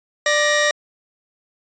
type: tone pair together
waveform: sawtooth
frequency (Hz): 592 / 1883.8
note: D5 / A#6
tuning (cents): +14 / +18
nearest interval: octave + minor sixth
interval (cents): 2004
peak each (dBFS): -14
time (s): 0.26-0.71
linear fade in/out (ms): 2
effects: resampled to 16000 Hz